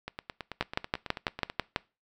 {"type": "two click trains", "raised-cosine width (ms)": 0.3, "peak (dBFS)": [-10, -20], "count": [8, 14], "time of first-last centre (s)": [[0.61, 1.761], [0.08, 1.499]], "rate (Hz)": [6.08, 9.16], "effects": ["noise-tail reverb RT60 0.3 s tail -23 dB re dry"]}